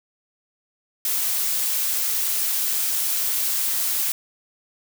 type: noise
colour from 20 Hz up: blue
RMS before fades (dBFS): -23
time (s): 1.05-4.12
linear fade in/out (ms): 2
effects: none